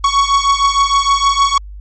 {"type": "beating tone pair", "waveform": "45% pulse", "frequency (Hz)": [1112, 1118.5], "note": ["C#6", "C#6"], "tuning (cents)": [5, 15], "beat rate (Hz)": 6.5, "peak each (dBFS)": -13, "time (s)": [0.04, 1.58], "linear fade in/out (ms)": 5, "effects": ["added 50 Hz sine -28 dBFS peak until 1.8 s", "MP3 32 kbps"]}